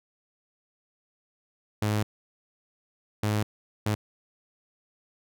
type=tone bursts at uneven times; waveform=sawtooth; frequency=105.8 Hz; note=G#2; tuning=33 cents sharp; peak=-20 dBFS; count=3; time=1.82-2.03 / 3.23-3.43 / 3.86-3.95 s; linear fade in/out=5 ms; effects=none